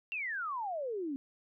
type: exponential sweep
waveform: sine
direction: down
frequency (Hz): 2776 to 262.6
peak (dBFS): -34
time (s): 0.12-1.16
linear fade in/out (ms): 0
effects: none

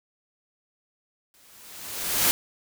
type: noise with exponential growth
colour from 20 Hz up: white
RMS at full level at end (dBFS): -19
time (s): 1.34-2.31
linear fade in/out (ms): 0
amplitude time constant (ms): 210
effects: none

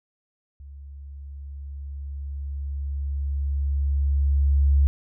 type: tone with level ramp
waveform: sine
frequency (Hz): 70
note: C#2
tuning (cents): +18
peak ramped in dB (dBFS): -39 to -14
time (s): 0.6-4.87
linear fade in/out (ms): 0
effects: none

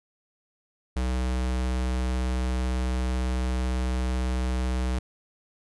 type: tone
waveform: square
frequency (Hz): 63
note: B1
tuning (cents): +35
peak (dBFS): -25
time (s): 0.96-4.99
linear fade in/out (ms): 5
effects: resampled to 24000 Hz + 11-bit

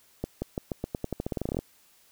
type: accelerating click train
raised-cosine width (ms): 2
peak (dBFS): -16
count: 19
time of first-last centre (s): 0.24-1.59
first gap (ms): 180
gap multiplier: 0.88
effects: white hiss -61 dBFS RMS until 2.11 s

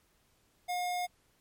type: tone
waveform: square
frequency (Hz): 716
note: F5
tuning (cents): +43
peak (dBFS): -32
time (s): 0.68-1.07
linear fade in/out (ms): 20
effects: pink hiss -70 dBFS RMS until 1.4 s + MP3 64 kbps

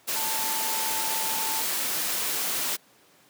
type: tone in noise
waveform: sine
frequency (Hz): 885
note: A5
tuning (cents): +10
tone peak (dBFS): -33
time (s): 0.15-1.63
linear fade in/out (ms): 20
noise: white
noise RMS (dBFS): -28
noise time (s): 0.07-2.77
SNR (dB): -8
effects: pink hiss -58 dBFS RMS until 3.29 s + high-pass 200 Hz 12 dB/octave

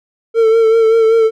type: tone with vibrato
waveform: triangle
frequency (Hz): 449.8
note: A4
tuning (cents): +38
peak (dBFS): -5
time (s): 0.34-1.31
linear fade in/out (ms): 50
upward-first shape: sine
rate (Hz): 5.2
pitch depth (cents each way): 33
effects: none

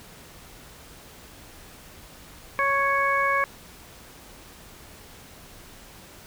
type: harmonic tone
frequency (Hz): 554.4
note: C#5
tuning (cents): 0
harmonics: 1 / 2 / 3 / 4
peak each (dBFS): -29 / -23 / -26 / -27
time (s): 2.59-3.44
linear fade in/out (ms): 0
effects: pink hiss -47 dBFS RMS until 6.26 s

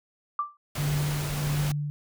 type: tone with exponential decay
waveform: sine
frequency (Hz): 1174.7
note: D6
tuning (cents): 0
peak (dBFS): -21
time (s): 0.39-0.57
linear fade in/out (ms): 2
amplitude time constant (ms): 37
type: noise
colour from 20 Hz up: pink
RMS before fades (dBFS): -34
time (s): 0.75-1.72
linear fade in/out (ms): 5
type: tone with tremolo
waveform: sine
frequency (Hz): 146.83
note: D3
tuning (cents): 0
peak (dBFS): -23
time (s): 0.78-1.9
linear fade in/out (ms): 0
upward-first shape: triangle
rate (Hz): 1.5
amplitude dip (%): 60
effects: none

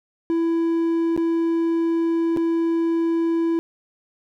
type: tone with dropouts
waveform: triangle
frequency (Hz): 332.1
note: E4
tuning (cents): +13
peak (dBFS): -16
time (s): 0.3-3.59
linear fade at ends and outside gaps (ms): 0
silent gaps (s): 1.164-1.176 / 2.364-2.372
effects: none

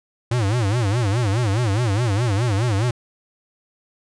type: tone with vibrato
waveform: square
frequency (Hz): 110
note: A2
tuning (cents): 0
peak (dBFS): -18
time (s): 0.31-2.91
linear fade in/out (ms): 5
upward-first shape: sine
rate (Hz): 4.8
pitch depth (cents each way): 230
effects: resampled to 22050 Hz

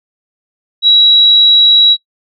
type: tone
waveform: sine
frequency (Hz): 3883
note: B7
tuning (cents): -30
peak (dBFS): -3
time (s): 0.82-1.97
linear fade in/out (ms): 50
effects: noise-tail reverb RT60 0.1 s tail -20 dB re dry

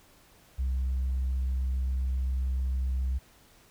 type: tone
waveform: sine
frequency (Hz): 64.8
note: C2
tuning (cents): -16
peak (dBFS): -24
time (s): 0.58-3.19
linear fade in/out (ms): 20
effects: tanh soft clip ceiling -24 dBFS + pink hiss -59 dBFS RMS until 3.7 s

